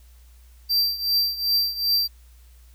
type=tone with tremolo; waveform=square; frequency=4699 Hz; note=D8; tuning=in tune; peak=-17 dBFS; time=0.69-2.08 s; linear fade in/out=20 ms; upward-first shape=triangle; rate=2.6 Hz; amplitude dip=85%; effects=added 60 Hz sine -47 dBFS peak until 2.74 s + white hiss -60 dBFS RMS until 2.74 s